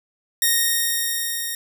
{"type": "tone with level ramp", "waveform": "5% pulse", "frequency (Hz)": 1858, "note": "A#6", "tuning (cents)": -6, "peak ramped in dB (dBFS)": [-5, -15], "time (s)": [0.42, 1.55], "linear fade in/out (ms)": 2, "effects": []}